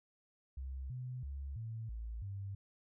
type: tone with pitch steps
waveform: sine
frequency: 66 / 126.2 / 69.1 / 112.4 / 56.1 / 98.6 Hz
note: C2 / B2 / C#2 / A2 / A1 / G2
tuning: +16 / +38 / -5 / +37 / +34 / +11 cents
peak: -40 dBFS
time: 0.57-2.55 s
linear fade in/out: 5 ms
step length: 330 ms
effects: none